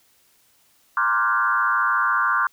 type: tone with frequency modulation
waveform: sine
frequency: 1286 Hz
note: E6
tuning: 43 cents flat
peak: -17 dBFS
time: 0.97-2.47 s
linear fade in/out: 2 ms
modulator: 114 Hz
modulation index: 2.4
effects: white hiss -60 dBFS RMS until 2.52 s